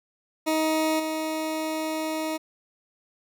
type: tone with level steps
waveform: 20% pulse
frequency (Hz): 315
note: D#4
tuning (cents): +21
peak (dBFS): -17 / -22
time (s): 0.46-2.38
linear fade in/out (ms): 20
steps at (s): 0.99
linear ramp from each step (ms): 10
effects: none